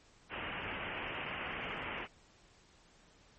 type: low-pass noise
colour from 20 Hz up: white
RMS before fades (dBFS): -41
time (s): 0.29-2.08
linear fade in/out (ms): 50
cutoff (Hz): 3000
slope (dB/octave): 96
effects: pink hiss -64 dBFS RMS until 3.38 s + MP3 32 kbps